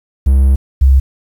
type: tone pair in turn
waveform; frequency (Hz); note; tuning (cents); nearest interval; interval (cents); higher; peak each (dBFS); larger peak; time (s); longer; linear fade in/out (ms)
triangle / sine; 67 / 66.73; C2 / C2; +42 / +35; unison; 7; first; -4; neither; 0.26-0.56 / 0.81-1; first; 10
effects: 7-bit